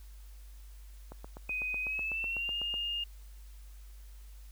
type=click train; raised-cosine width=1 ms; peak=-31 dBFS; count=14; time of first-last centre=1.12-2.741 s; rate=8.02 Hz
type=tone with pitch glide; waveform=sine; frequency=2504 to 2827 Hz; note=D#7 to F7; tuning=+10 to +20 cents; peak=-32 dBFS; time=1.49-3.04 s; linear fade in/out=5 ms; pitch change=+210 cents; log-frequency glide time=1.81-2.55 s
effects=added 50 Hz sine -47 dBFS peak until 4.51 s + white hiss -63 dBFS RMS until 4.51 s